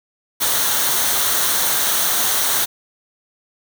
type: noise with comb filter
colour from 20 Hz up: white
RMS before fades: -18 dBFS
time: 0.4-2.66 s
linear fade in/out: 20 ms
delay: 0.4 ms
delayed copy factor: -0.5
effects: none